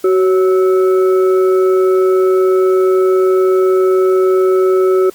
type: tone with frequency modulation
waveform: sine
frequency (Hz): 375.5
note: F#4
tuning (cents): +26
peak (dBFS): -8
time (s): 0.04-5.1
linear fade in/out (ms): 5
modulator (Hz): 928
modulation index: 0.42
effects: white hiss -42 dBFS RMS until 5.14 s + Opus 48 kbps